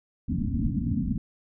white low-pass noise, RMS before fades -27 dBFS, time 0.28-1.18 s, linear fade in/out 5 ms, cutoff 280 Hz, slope 96 dB/octave, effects none

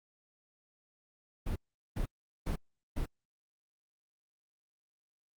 brown noise bursts, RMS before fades -33 dBFS, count 4, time 1.46-3.06 s, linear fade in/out 10 ms, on 100 ms, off 400 ms, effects Opus 32 kbps

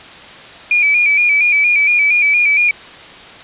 sine tone with vibrato, 2363 Hz, D7, 10 cents sharp, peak -9 dBFS, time 0.71-2.71 s, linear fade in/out 2 ms, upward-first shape square, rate 4.3 Hz, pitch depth 48 cents each way, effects white hiss -35 dBFS RMS until 3.43 s + resampled to 8000 Hz

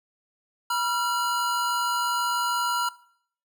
square tone pair together, 969 / 1373.1 Hz, B5 / F6, -33 / -30 cents, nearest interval tritone, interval 603 cents, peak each -27 dBFS, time 0.7-2.89 s, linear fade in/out 5 ms, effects noise-tail reverb RT60 0.6 s tail -20 dB re dry

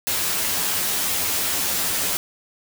white noise with comb filter, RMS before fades -23 dBFS, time 0.07-2.17 s, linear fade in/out 0 ms, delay 11 ms, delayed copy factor +0.75, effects none

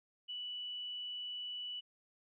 sine tone, 2960 Hz, F#7, in tune, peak -40 dBFS, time 0.28-1.81 s, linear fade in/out 20 ms, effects none

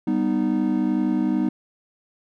triangle chord, G augmented, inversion none, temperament equal with one note detuned, 196 / 246.9 / 309.2 Hz, G3 / B3 / D#4, 0 / 0 / -11 cents, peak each -23 / -21 / -21 dBFS, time 0.07-1.49 s, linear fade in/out 5 ms, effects none

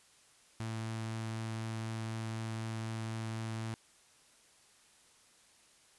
sawtooth tone with notch filter, 112 Hz, A2, 31 cents sharp, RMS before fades -39 dBFS, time 0.6-3.74 s, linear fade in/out 0 ms, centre 490 Hz, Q 2, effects white hiss -64 dBFS RMS until 5.98 s + resampled to 24000 Hz

